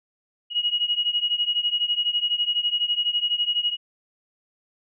sine beating tone pair, 2892 / 2904 Hz, F#7 / F#7, -40 / -33 cents, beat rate 12 Hz, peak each -23 / -25 dBFS, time 0.5-3.77 s, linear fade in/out 50 ms, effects none

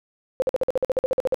sine tone bursts, 518 Hz, C5, 17 cents flat, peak -17 dBFS, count 14, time 0.4-1.344 s, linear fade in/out 0 ms, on 21 ms, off 50 ms, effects none

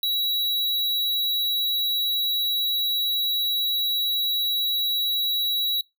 square tone, 3897 Hz, B7, 24 cents flat, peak -22 dBFS, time 0.03-5.81 s, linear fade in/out 2 ms, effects noise-tail reverb RT60 0.2 s tail -24 dB re dry

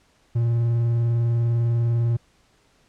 triangle tone with vibrato, 117.2 Hz, A#2, 10 cents sharp, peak -16 dBFS, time 0.35-2.17 s, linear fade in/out 10 ms, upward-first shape square, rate 20 Hz, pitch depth 29 cents each way, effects pink hiss -61 dBFS RMS until 2.88 s + low-pass 8000 Hz 12 dB/octave

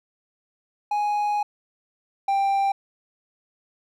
triangle tone pair in turn, 830.6 / 788.7 Hz, G#5 / G5, 0 / +10 cents, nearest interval minor second, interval 90 cents, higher first, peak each -19 / -17 dBFS, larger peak second, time 0.91-1.43 / 2.28-2.72 s, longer first, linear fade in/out 5 ms, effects none

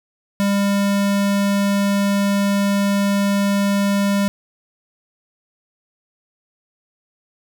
square tone, 200 Hz, G3, 35 cents sharp, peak -16 dBFS, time 0.4-4.28 s, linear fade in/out 0 ms, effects none

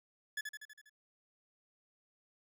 40% pulse tone with echo, 1714 Hz, A6, 46 cents flat, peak -35 dBFS, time 0.37-0.41 s, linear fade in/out 5 ms, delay 81 ms, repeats 6, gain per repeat -4 dB, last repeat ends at 0.896 s, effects none

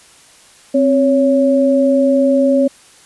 sine tone pair together, 263.7 / 558.3 Hz, C4 / C#5, +14 / +12 cents, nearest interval octave + minor second, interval 1298 cents, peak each -12 dBFS, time 0.74-2.68 s, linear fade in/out 10 ms, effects white hiss -45 dBFS RMS until 3.05 s + resampled to 24000 Hz

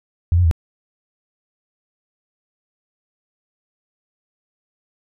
sine tone with pitch steps, 85.5 / 89.1 / 81.3 Hz, F2 / F2 / E2, -36 / +35 / -23 cents, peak -11 dBFS, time 0.32-0.512 s, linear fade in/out 0 ms, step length 64 ms, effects none

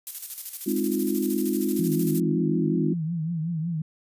violet noise with tremolo, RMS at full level -31 dBFS, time 0.07-2.2 s, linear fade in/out 0 ms, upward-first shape square, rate 13 Hz, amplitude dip 55%
sine chord, F minor seventh, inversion first, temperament equal, 207.7 / 261.6 / 311.1 / 349.2 Hz, Ab3 / C4 / Eb4 / F4, 0 / 0 / 0 / 0 cents, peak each -28 dBFS, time 0.66-2.94 s, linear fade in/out 10 ms
sine tone with vibrato, 164.3 Hz, E3, 5 cents flat, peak -25 dBFS, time 1.79-3.82 s, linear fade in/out 5 ms, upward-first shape triangle, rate 5.4 Hz, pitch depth 120 cents each way
effects resampled to 32000 Hz

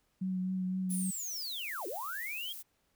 sine tone with vibrato, 185.8 Hz, F#3, 7 cents sharp, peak -31 dBFS, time 0.21-1.11 s, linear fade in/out 10 ms, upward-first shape triangle, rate 3.9 Hz, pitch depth 22 cents each way
violet noise, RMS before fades -45 dBFS, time 0.89-2.63 s, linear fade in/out 20 ms
sine linear two-way sweep, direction down then up, 10180 to 322.8 to 3310 Hz, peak -37 dBFS, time 0.9-2.53 s, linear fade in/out 10 ms, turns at 1.87 s
effects pink hiss -75 dBFS RMS until 2.95 s

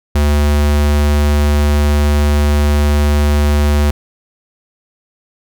square tone, 73.42 Hz, D2, in tune, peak -10 dBFS, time 0.15-3.91 s, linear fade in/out 5 ms, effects none

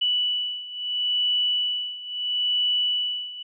sine beating tone pair, 2960 / 2960.75 Hz, F#7 / F#7, 0 / 0 cents, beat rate 0.75 Hz, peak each -27 / -24 dBFS, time 0.01-3.43 s, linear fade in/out 10 ms, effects none

